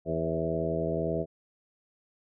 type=harmonic tone with a mistuned harmonic; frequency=81.5 Hz; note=E2; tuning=19 cents flat; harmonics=1 / 2 / 3 / 4 / 5 / 6 / 7 / 8; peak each=-40 / -33 / -40 / -36 / -34 / -35 / -38 / -33 dBFS; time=0.05-1.26 s; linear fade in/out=50 ms; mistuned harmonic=7; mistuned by=-34 cents; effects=none